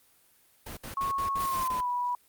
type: noise bursts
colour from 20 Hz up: pink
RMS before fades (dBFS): -40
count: 7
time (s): 0.66-1.808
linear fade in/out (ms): 5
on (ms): 110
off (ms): 63
type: tone with pitch glide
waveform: sine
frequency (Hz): 1099 to 979.1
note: C#6 to B5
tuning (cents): -15 to -15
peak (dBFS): -27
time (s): 0.97-2.15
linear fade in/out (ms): 2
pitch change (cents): -200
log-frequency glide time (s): 1.41-1.88
type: noise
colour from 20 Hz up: white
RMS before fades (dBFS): -39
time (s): 1.4-1.68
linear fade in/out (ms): 5
effects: white hiss -63 dBFS RMS until 2.28 s + Opus 32 kbps